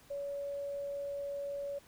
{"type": "tone", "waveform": "sine", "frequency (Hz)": 565, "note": "C#5", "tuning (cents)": 33, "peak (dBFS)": -36, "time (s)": [0.1, 1.79], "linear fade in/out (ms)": 10, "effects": ["pink hiss -61 dBFS RMS until 1.87 s"]}